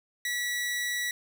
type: tone with amplitude modulation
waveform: sawtooth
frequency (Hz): 1944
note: B6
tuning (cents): -28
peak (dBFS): -24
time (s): 0.25-1.11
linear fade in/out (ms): 2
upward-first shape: sine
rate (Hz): 218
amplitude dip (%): 25
effects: none